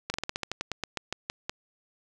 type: slowing click train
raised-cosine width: 0.2 ms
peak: -13 dBFS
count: 15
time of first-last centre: 0.1-1.495 s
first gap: 40 ms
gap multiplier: 1.13
effects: none